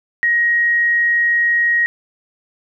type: tone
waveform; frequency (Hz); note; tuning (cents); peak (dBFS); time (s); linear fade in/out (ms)
sine; 1886; A#6; +20; -12; 0.23-1.86; 0
effects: none